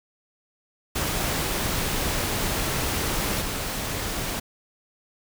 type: noise with level steps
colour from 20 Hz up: pink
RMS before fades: -26 / -29 dBFS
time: 0.95-4.4 s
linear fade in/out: 10 ms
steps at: 3.4 s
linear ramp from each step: 20 ms
effects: none

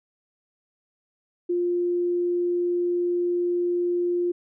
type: tone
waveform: sine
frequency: 351.3 Hz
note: F4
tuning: 10 cents sharp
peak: -21 dBFS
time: 1.49-4.32 s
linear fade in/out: 10 ms
effects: none

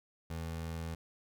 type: tone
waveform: 25% pulse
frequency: 81.9 Hz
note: E2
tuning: 11 cents flat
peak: -34 dBFS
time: 0.3-0.95 s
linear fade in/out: 5 ms
effects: none

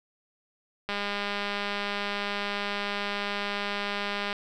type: click train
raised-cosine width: 0.3 ms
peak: -15 dBFS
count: 699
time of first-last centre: 0.89-4.328 s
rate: 203 Hz
effects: none

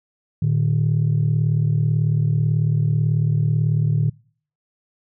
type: tone pair together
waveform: sine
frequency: 113.4 / 151.59 Hz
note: A#2 / D#3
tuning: -47 / -45 cents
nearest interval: perfect fourth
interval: 502 cents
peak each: -18 / -17 dBFS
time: 0.42-4.1 s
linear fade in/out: 5 ms
effects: noise-tail reverb RT60 0.5 s tail -25 dB re dry + tanh soft clip ceiling -11 dBFS

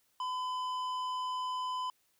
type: tone with tanh clipping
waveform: triangle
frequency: 1010 Hz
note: B5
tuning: 39 cents sharp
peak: -35 dBFS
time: 0.2-1.9 s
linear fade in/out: 2 ms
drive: 15 dB
effects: white hiss -73 dBFS RMS until 2.19 s

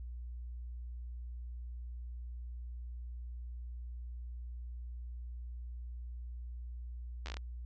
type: slowing click train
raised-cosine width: 0.2 ms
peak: -25 dBFS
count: 7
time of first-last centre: 7.26-7.369 s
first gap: 11 ms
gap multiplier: 1.2
effects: added 60 Hz sine -41 dBFS peak until 7.65 s + low-pass 6000 Hz 12 dB/octave

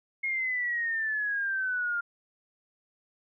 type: exponential sweep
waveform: sine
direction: down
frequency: 2160 to 1396.9 Hz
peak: -27 dBFS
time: 0.23-2.01 s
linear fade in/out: 10 ms
effects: none

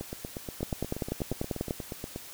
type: two click trains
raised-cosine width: 2 ms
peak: -16 / -22 dBFS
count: 12 / 19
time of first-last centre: 0.63-1.708 / 0.01-2.161 s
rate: 10.2 / 8.37 Hz
effects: white hiss -46 dBFS RMS until 2.33 s

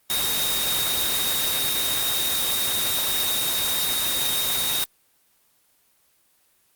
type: tone in noise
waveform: sine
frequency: 3729 Hz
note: A#7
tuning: in tune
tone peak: -25 dBFS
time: 0.1-4.84 s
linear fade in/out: 0 ms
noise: white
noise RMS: -24 dBFS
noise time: 0.1-4.84 s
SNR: -4 dB
effects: white hiss -63 dBFS RMS until 6.75 s + Opus 24 kbps

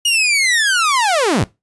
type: linear sweep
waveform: sawtooth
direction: down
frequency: 2897 to 73.8 Hz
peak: -9 dBFS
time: 0.05-1.44 s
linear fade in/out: 5 ms
effects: noise-tail reverb RT60 0.2 s tail -19 dB re dry + resampled to 24000 Hz

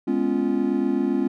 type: chord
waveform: triangle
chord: C# dominant seventh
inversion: second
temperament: just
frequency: 207.9 / 249.5 / 277.2 / 346.5 Hz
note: G#3 / B3 / C#4 / E#4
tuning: +2 / +18 / 0 / -14 cents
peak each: -25 / -23 / -22 / -24 dBFS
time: 0.07-1.28 s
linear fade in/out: 10 ms
effects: none

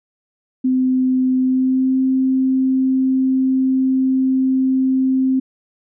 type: tone with pitch glide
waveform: sine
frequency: 257.6 to 262.1 Hz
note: C4 to C4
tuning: -27 to +3 cents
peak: -13 dBFS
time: 0.64-5.4 s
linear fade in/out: 10 ms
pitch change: +30 cents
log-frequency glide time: 1.39-2 s
effects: none

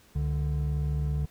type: tone pair together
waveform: triangle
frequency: 69.16 / 146.8 Hz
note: C#2 / D3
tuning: -3 / 0 cents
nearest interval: octave + minor second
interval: 1303 cents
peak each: -26 / -27 dBFS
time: 0.15-1.26 s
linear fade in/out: 10 ms
effects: pink hiss -59 dBFS RMS until 1.3 s

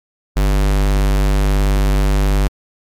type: tone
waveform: square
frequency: 49.33 Hz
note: G1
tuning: 12 cents sharp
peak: -12 dBFS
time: 0.36-2.48 s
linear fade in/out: 10 ms
effects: MP3 96 kbps

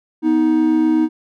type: tone pair together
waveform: triangle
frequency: 246.9 / 314.9 Hz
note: B3 / D#4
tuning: 0 / +21 cents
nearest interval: major third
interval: 421 cents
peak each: -17 / -11 dBFS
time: 0.22-1.09 s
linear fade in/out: 50 ms
effects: none

